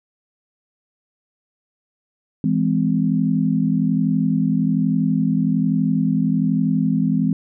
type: chord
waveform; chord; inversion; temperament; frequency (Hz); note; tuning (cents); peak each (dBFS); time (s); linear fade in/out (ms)
sine; E augmented; none; just; 164.81 / 206 / 257.5; E3 / G#3 / B#3; 0 / -14 / -28; -20; 2.44-7.33; 2
effects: none